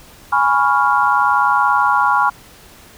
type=chord; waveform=sine; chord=C# dominant seventh; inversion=second; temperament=equal; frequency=830.6 / 987.8 / 1108.7 / 1396.9 Hz; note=G#5 / B5 / C#6 / E#6; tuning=0 / 0 / 0 / 0 cents; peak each=-17 dBFS; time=0.32-2.3 s; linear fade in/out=10 ms; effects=pink hiss -43 dBFS RMS until 2.97 s